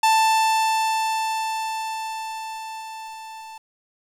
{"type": "tone with level ramp", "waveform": "45% pulse", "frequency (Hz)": 884, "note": "A5", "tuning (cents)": 8, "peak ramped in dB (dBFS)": [-14, -37], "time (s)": [0.03, 3.58], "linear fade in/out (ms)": 5, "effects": ["low-pass 11000 Hz 12 dB/octave", "9-bit"]}